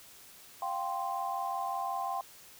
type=chord; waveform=sine; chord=F suspended second; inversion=none; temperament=equal; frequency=698.5 / 784 / 1046.5 Hz; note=F5 / G5 / C6; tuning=0 / 0 / 0 cents; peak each=-38 / -35 / -36 dBFS; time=0.62-2.21 s; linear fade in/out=2 ms; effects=white hiss -54 dBFS RMS until 2.59 s